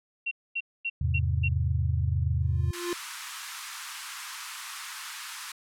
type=tone bursts; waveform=sine; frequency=2735 Hz; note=F7; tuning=37 cents flat; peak=-27 dBFS; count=5; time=0.26-1.485 s; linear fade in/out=10 ms; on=53 ms; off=240 ms
type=chord; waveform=sine; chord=E augmented; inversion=none; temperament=equal; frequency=82.41 / 103.83 / 130.81 Hz; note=E2 / G#2 / B#2; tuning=0 / 0 / 0 cents; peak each=-26 / -30 / -29 dBFS; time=1.01-2.71 s; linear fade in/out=5 ms
type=tone with exponential growth; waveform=square; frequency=349.2 Hz; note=F4; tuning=in tune; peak=-27 dBFS; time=2.42-2.93 s; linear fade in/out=1 ms; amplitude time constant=110 ms
type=high-pass noise; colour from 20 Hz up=pink; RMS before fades=-39 dBFS; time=2.73-5.52 s; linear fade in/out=5 ms; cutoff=990 Hz; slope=48 dB/octave
effects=low-pass 12000 Hz 12 dB/octave